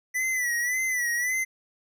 square tone with vibrato, 1975.5 Hz, B6, in tune, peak -25 dBFS, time 0.14-1.45 s, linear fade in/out 20 ms, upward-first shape sine, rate 1.8 Hz, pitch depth 80 cents each way, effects none

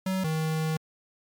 square tone pair in turn, 188.7 / 158.12 Hz, F#3 / D#3, +34 / +28 cents, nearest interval minor third, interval 306 cents, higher first, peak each -26 dBFS, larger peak neither, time 0.06-0.24 / 0.24-0.77 s, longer second, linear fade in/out 5 ms, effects MP3 96 kbps

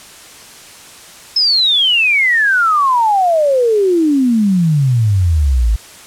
sine exponential sweep, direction down, 5250 to 51.91 Hz, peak -9 dBFS, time 1.36-5.76 s, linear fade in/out 5 ms, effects white hiss -37 dBFS RMS until 6.06 s + low-pass 10000 Hz 12 dB/octave

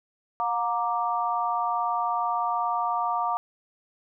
sine chord, Bb major, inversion second, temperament equal with one note detuned, 716 / 932.3 / 1174.7 Hz, F5 / Bb5 / D6, +43 / 0 / 0 cents, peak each -28 dBFS, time 0.4-3.37 s, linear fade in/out 0 ms, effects none

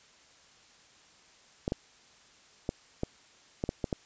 clicks, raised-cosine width 2 ms, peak -16 dBFS, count 8, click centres 1.679 / 1.721 / 2.691 / 3.034 / 3.639 / 3.691 / 3.842 / 3.928 s, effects white hiss -59 dBFS RMS until 4.05 s + resampled to 16000 Hz

